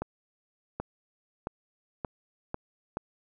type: accelerating click train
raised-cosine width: 1 ms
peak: -18 dBFS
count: 6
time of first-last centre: 0.02-2.97 s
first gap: 780 ms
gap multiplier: 0.86
effects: none